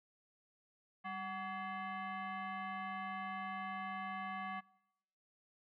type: tone with frequency modulation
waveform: sine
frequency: 196 Hz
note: G3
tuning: in tune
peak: -40 dBFS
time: 1.04-4.61 s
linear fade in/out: 20 ms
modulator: 945 Hz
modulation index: 1.8
effects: noise-tail reverb RT60 0.9 s tail -24 dB re dry